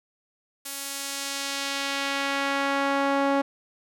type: tone with band-pass filter sweep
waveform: sawtooth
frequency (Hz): 277.5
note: C#4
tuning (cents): +2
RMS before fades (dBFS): -27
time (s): 0.65-3.42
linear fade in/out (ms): 10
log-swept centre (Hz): 12000 to 700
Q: 0.76
effects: none